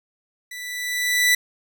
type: tone with level ramp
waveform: sawtooth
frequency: 1975.5 Hz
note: B6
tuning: in tune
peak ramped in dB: -30 to -10 dBFS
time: 0.51-1.35 s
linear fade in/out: 5 ms
effects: none